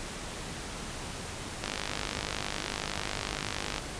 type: click train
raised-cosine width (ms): 0.2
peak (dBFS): -14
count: 110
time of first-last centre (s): 1.64-3.781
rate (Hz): 50.9
effects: pink hiss -39 dBFS RMS until 3.99 s + resampled to 22050 Hz